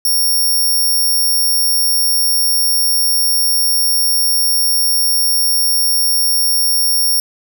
15% pulse tone, 5550 Hz, F8, 12 cents flat, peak -6 dBFS, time 0.05-7.2 s, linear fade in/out 2 ms, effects none

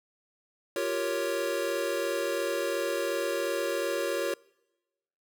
square chord, G half-diminished seventh, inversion third, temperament equal, 349.2 / 392 / 466.2 / 554.4 Hz, F4 / G4 / Bb4 / Db5, 0 / 0 / 0 / 0 cents, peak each -35 / -36 / -35 / -32 dBFS, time 0.76-4.34 s, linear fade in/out 2 ms, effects noise-tail reverb RT60 1.0 s tail -25 dB re dry

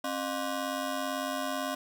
20% pulse ring-modulated tone, 440 Hz, A4, in tune, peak -23 dBFS, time 0.04-1.75 s, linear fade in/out 5 ms, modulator 171 Hz, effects none

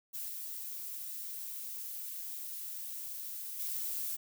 violet noise with level steps, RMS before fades -40 / -42 / -37 dBFS, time 0.13-4.17 s, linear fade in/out 20 ms, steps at 0.28 / 3.59 s, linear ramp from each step 10 ms, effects none

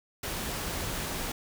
pink noise, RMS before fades -34 dBFS, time 0.23-1.32 s, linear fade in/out 5 ms, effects none

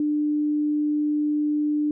sine tone, 298.3 Hz, D4, 27 cents sharp, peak -20 dBFS, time 0-1.91 s, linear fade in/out 2 ms, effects none

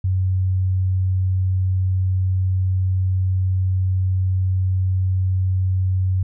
sine tone, 93.4 Hz, F#2, 17 cents sharp, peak -16 dBFS, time 0.04-6.23 s, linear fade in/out 5 ms, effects none

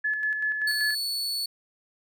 sine tone with tremolo, 1717 Hz, A6, 43 cents flat, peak -23 dBFS, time 0.04-0.95 s, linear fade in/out 10 ms, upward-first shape square, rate 5.2 Hz, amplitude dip 40%
40% pulse tone, 4435 Hz, C#8, in tune, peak -26 dBFS, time 0.67-1.46 s, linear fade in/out 5 ms
effects none

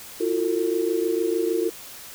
sine tone cluster, 336.1 / 362.7 / 451.4 Hz, E4 / F#4 / A4, +34 / -34 / +44 cents, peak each -25 dBFS, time 0.2-1.7 s, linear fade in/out 10 ms, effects white hiss -41 dBFS RMS until 2.14 s

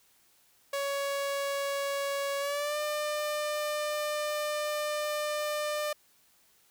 sawtooth tone with pitch glide, 559 to 599.1 Hz, C#5 to D5, +14 to +34 cents, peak -26 dBFS, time 0.73-5.93 s, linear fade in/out 5 ms, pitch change +120 cents, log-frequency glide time 2.39-2.77 s, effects white hiss -65 dBFS RMS until 6.7 s

